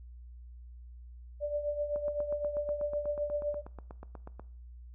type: tone with tremolo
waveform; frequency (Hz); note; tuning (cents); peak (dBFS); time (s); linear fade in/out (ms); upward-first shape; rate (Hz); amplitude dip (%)
sine; 587.3; D5; 0; -27; 1.4-3.62; 50; triangle; 7.8; 70
type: click train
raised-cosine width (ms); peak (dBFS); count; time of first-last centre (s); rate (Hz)
1; -31; 21; 1.96-4.396; 8.21
effects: noise-tail reverb RT60 0.5 s tail -19 dB re dry + added 60 Hz sine -46 dBFS peak until 4.94 s